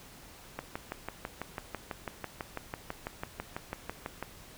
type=click train; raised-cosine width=0.5 ms; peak=-20 dBFS; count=23; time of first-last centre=0.59-4.226 s; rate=6.05 Hz; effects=pink hiss -52 dBFS RMS until 4.57 s